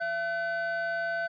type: tone pair together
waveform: triangle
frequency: 675 / 1515.3 Hz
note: E5 / F#6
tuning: +41 / +41 cents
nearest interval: octave + major second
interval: 1400 cents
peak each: -28 dBFS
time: 0-1.28 s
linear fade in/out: 20 ms
effects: tanh soft clip ceiling -23 dBFS + resampled to 11025 Hz